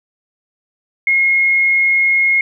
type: tone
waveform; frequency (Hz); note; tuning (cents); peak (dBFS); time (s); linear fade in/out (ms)
sine; 2155; C#7; -49; -10; 1.07-2.41; 2
effects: none